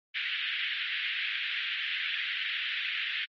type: band-pass noise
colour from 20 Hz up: white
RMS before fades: -33 dBFS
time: 0.14-3.26 s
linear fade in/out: 20 ms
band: 1600 to 3400 Hz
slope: 48 dB/octave
effects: MP3 32 kbps